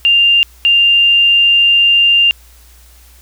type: tone pair in turn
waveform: sine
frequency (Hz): 2794 / 2794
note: F7 / F7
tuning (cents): 0 / 0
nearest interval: unison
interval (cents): 0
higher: neither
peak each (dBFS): -6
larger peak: neither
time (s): 0.05-0.43 / 0.65-2.31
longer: second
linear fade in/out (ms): 0
effects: added 60 Hz sine -41 dBFS peak until 3.21 s + white hiss -46 dBFS RMS until 3.21 s